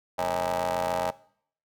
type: ring-modulated tone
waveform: 25% pulse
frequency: 87 Hz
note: F2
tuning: 6 cents flat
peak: -19 dBFS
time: 0.18-1.11 s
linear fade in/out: 10 ms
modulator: 722 Hz
effects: noise-tail reverb RT60 0.6 s tail -20 dB re dry